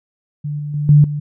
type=tone with level steps; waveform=sine; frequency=147.4 Hz; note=D3; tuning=7 cents sharp; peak=-20 / -22 / -17 / -5 / -19 dBFS; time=0.44-1.2 s; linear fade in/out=10 ms; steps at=0.59 / 0.74 / 0.89 / 1.04 s; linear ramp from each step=2 ms; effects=none